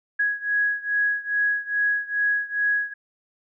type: beating tone pair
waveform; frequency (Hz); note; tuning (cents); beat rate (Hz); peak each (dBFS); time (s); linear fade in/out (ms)
sine; 1664 / 1666.4; G#6 / G#6; +3 / +5; 2.4; -23 / -25; 0.19-2.94; 10
effects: none